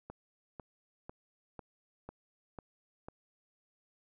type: click train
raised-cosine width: 1 ms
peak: -30 dBFS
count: 7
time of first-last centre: 0.1-3.085 s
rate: 2.01 Hz
effects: none